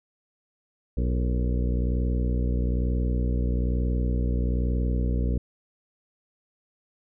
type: harmonic tone with a mistuned harmonic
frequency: 61.1 Hz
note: B1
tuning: 18 cents flat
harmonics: 1 / 2 / 3 / 4 / 5 / 6 / 7 / 8 / 9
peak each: -23 / -31 / -33 / -34 / -38 / -42 / -43 / -39 / -45 dBFS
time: 0.97-5.38 s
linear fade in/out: 5 ms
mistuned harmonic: 8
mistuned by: -77 cents
effects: none